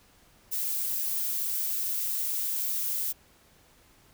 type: noise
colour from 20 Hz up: violet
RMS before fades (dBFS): -30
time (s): 0.51-3.13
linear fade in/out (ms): 20
effects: pink hiss -60 dBFS RMS until 4.13 s